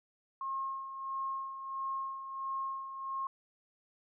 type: tone with tremolo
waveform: sine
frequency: 1076 Hz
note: C6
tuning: 48 cents sharp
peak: -33 dBFS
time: 0.41-3.27 s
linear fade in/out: 2 ms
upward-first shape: sine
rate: 1.5 Hz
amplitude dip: 60%
effects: none